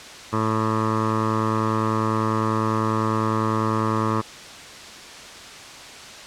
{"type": "tone with low-pass filter", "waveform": "15% pulse", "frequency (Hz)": 110, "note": "A2", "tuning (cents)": 0, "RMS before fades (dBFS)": -22, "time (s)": [0.32, 4.22], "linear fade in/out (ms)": 20, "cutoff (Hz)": 1200, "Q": 3.8, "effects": ["white hiss -39 dBFS RMS until 6.26 s", "low-pass 6000 Hz 12 dB/octave"]}